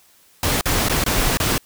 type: noise with dropouts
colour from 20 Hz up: pink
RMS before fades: -19 dBFS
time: 0.43-1.58 s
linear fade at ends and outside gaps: 2 ms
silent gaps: 0.611-0.656 / 0.886-0.896 / 1.04-1.062 / 1.373-1.4 s
effects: white hiss -54 dBFS RMS until 1.65 s